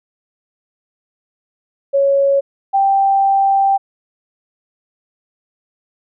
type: tone pair in turn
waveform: sine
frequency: 554.4 / 784.7 Hz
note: C#5 / G5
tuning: 0 / +2 cents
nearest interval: tritone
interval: 602 cents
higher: second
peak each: -10 dBFS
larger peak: neither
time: 1.93-2.41 / 2.73-3.78 s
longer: second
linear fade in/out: 20 ms
effects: none